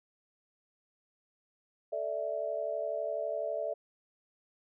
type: chord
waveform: sine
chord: A suspended fourth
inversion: none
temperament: equal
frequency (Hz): 440 / 587.3 / 659.3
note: A4 / D5 / E5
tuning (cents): 0 / 0 / 0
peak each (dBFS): -40 / -35 / -35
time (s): 1.92-3.74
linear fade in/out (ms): 10
effects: none